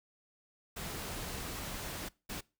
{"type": "noise bursts at uneven times", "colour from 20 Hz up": "pink", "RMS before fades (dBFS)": -41, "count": 2, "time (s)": [[0.76, 2.09], [2.29, 2.41]], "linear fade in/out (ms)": 10, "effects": ["noise-tail reverb RT60 0.3 s tail -23 dB re dry"]}